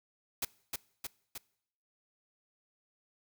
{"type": "noise with echo", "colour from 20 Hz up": "white", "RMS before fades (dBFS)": -33, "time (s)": [0.42, 0.45], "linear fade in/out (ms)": 5, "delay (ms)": 310, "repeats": 3, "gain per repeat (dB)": -3, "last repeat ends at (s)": 1.38, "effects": ["noise-tail reverb RT60 0.7 s tail -23 dB re dry"]}